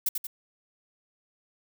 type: noise with echo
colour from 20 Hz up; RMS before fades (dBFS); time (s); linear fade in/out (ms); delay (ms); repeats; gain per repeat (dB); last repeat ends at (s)
violet; -25; 0.06-0.09; 5; 90; 2; -5; 0.27
effects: none